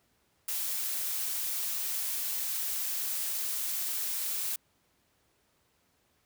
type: noise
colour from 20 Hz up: blue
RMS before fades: -33 dBFS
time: 0.48-4.56 s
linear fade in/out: 5 ms
effects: pink hiss -71 dBFS RMS until 6.25 s + high-pass 60 Hz 12 dB/octave